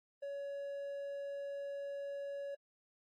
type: tone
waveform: triangle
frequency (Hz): 562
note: C#5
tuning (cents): +24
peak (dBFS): -38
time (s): 0.22-2.55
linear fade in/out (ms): 10
effects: AAC 48 kbps